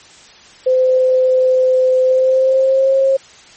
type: tone with pitch glide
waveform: sine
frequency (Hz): 514 to 537.4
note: C5 to C5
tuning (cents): -31 to +46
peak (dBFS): -9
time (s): 0.66-3.17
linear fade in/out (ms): 10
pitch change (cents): +77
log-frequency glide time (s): 2.02-2.94
effects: white hiss -42 dBFS RMS until 3.56 s + MP3 32 kbps